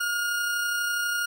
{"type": "tone with amplitude modulation", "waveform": "40% pulse", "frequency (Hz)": 1425, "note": "F6", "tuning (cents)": 34, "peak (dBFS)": -23, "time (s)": [0, 1.26], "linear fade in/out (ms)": 10, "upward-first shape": "sine", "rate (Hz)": 32.2, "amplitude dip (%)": 25, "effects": []}